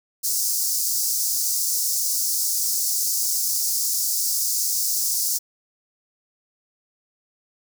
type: high-pass noise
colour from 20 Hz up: pink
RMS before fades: -23 dBFS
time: 0.23-5.39 s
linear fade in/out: 20 ms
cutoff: 5000 Hz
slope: 48 dB/octave
effects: none